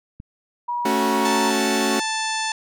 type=click; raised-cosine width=5 ms; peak=-24 dBFS; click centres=0.201 s
type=tone with pitch glide; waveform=sine; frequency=963 to 937.2 Hz; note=B5 to A#5; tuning=-44 to +9 cents; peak=-22 dBFS; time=0.68-1.51 s; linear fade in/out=10 ms; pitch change=-47 cents; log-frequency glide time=1.1-1.36 s
type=chord; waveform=sawtooth; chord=F# minor; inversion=first; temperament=equal; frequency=220 / 277.2 / 370 Hz; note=A3 / C#4 / F#4; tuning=0 / 0 / 0 cents; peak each=-20 / -20 / -20 dBFS; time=0.85-2 s; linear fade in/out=5 ms
type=harmonic tone; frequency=880 Hz; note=A5; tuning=in tune; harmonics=1 / 2 / 3 / 4 / 5 / 6 / 7 / 8 / 10; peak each=-26 / -29 / -31 / -32 / -33 / -34 / -34 / -35 / -36 dBFS; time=1.25-2.52 s; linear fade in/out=2 ms
effects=none